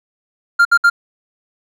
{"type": "tone bursts", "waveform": "triangle", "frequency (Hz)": 1396.9, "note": "F6", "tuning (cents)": 0, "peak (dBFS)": -5, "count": 3, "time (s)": [0.59, 0.9], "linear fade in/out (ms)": 10, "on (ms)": 62, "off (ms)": 62, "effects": []}